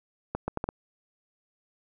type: accelerating click train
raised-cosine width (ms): 1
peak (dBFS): -15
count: 5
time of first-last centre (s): 0.35-0.69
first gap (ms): 130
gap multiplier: 0.72
effects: none